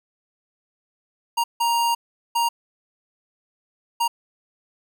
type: tone bursts at uneven times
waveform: square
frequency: 936 Hz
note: A#5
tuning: 7 cents sharp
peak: -19 dBFS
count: 4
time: 1.37-1.44 / 1.6-1.95 / 2.35-2.49 / 4-4.08 s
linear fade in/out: 10 ms
effects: none